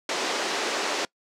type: band-pass noise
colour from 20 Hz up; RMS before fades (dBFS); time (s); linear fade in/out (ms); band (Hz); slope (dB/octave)
pink; -28; 0.09-1.05; 2; 320 to 6800; 24
effects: noise-tail reverb RT60 0.1 s tail -24 dB re dry